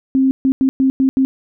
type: tone bursts at uneven times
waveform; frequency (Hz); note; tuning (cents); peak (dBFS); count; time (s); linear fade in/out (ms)
sine; 265.4; C4; +25; -10; 6; 0.15-0.31 / 0.45-0.52 / 0.61-0.69 / 0.8-0.9 / 1-1.09 / 1.17-1.25; 0
effects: none